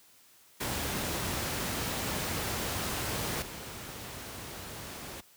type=noise with level steps; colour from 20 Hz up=pink; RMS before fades=-33 / -42 dBFS; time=0.6-5.21 s; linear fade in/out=10 ms; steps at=3.42 s; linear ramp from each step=2 ms; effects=white hiss -60 dBFS RMS until 5.36 s + high-pass 60 Hz 12 dB/octave